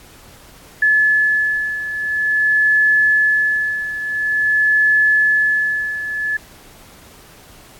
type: beating tone pair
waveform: sine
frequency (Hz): 1720 / 1720.48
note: A6 / A6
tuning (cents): -40 / -39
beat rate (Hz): 0.48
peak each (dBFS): -14 / -19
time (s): 0.82-6.37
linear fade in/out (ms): 5
effects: pink hiss -44 dBFS RMS until 7.79 s + AAC 64 kbps